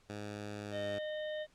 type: tone with pitch glide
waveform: 10% pulse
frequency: 103.83 to 101.75 Hz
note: G#2 to G#2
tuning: 0 to -35 cents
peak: -33 dBFS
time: 0.09-0.99 s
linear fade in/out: 10 ms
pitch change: -35 cents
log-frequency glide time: 0.64-0.8 s
type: harmonic tone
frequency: 612 Hz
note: D#5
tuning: 29 cents flat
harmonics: 1 / 3 / 5 / 6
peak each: -37 / -47 / -51 / -53 dBFS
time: 0.71-1.47 s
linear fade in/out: 50 ms
effects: pink hiss -68 dBFS RMS until 1.54 s + low-pass 8000 Hz 12 dB/octave